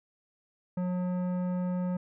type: tone with tanh clipping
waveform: triangle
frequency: 180.6 Hz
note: F#3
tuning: 42 cents flat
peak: -30 dBFS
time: 0.77-1.97 s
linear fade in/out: 5 ms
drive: 17 dB
effects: none

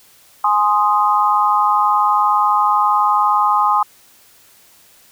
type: chord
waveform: sine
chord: Ab major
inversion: none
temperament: equal with one note detuned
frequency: 834.5 / 1046.5 / 1244.5 Hz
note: Ab5 / C6 / Eb6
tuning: +8 / 0 / 0 cents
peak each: -16 dBFS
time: 0.44-3.83 s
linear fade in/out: 5 ms
effects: white hiss -49 dBFS RMS until 5.11 s

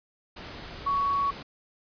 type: tone in noise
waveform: sine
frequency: 1119 Hz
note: C#6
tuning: 16 cents sharp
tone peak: -23 dBFS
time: 0.86-1.31 s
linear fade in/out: 10 ms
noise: pink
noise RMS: -41 dBFS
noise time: 0.36-1.43 s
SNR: +15 dB
effects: resampled to 11025 Hz

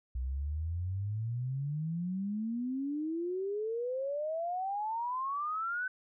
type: exponential sweep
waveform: sine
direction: up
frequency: 61 to 1530 Hz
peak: -32 dBFS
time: 0.15-5.88 s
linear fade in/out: 5 ms
effects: none

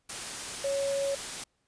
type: tone in noise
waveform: sine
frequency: 554.4 Hz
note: C#5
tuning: in tune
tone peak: -27 dBFS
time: 0.64-1.15 s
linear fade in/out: 5 ms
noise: white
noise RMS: -37 dBFS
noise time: 0.09-1.44 s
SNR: +7 dB
effects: pink hiss -75 dBFS RMS until 1.67 s + resampled to 22050 Hz

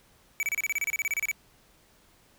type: tone bursts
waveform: square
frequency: 2291 Hz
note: D7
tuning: 44 cents flat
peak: -26 dBFS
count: 16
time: 0.4-1.314 s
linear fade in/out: 0 ms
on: 29 ms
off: 30 ms
effects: pink hiss -61 dBFS RMS until 2.38 s

